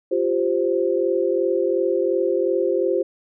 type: chord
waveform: sine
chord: F suspended second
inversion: none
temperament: equal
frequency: 349.2 / 392 / 523.3 Hz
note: F4 / G4 / C5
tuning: 0 / 0 / 0 cents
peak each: -22 dBFS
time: 0.11-3.03 s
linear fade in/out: 10 ms
effects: none